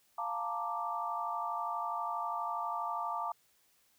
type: chord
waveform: sine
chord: Bb major seventh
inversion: second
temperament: equal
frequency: 698.5 / 880 / 932.3 / 1174.7 Hz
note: F5 / A5 / Bb5 / D6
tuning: 0 / 0 / 0 / 0 cents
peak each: -40 / -40 / -40 / -37 dBFS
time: 0.18-3.32 s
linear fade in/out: 5 ms
effects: white hiss -70 dBFS RMS until 3.98 s